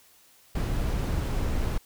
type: noise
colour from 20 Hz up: brown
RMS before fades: -27 dBFS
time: 0.55-1.78 s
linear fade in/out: 5 ms
effects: white hiss -58 dBFS RMS until 1.85 s